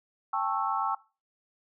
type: chord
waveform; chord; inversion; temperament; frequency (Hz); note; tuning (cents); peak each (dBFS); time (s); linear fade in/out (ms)
sine; A dominant seventh; third; just; 792 / 880 / 1100 / 1320; G5 / A5 / C#6 / E6; +18 / 0 / -14 / +2; -32; 0.33-0.95; 5
effects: noise-tail reverb RT60 0.3 s tail -20 dB re dry